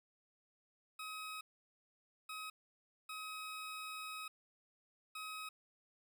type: tone bursts at uneven times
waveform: 20% pulse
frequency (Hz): 1269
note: D#6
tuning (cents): +34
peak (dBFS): -39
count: 4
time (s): 0.99-1.41 / 2.29-2.5 / 3.09-4.28 / 5.15-5.49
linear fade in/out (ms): 5
effects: 12-bit